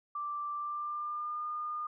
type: tone with pitch glide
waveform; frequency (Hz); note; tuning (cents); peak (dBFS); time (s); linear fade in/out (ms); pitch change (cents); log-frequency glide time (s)
sine; 1174.7 to 1215.4; D6 to D#6; 0 to -41; -34; 0.15-1.87; 5; +59; 0.54-1.46
effects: none